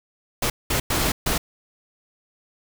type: noise bursts at uneven times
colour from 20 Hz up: pink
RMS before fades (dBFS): -22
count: 4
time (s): 0.42-0.5 / 0.7-0.8 / 0.9-1.12 / 1.26-1.38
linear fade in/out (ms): 5
effects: none